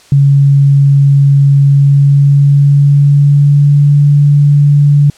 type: tone with pitch glide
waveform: sine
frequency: 140 to 144.44 Hz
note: C#3 to D3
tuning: +18 to -28 cents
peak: -3 dBFS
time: 0.12-5.1 s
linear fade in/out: 2 ms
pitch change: +54 cents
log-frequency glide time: 1.63-4.01 s
effects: white hiss -42 dBFS RMS until 5.17 s + low-pass 8000 Hz 12 dB/octave